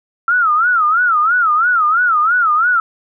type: tone with vibrato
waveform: sine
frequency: 1337 Hz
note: E6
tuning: 24 cents sharp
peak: -10 dBFS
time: 0.28-2.8 s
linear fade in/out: 2 ms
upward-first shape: sine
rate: 3 Hz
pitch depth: 180 cents each way
effects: none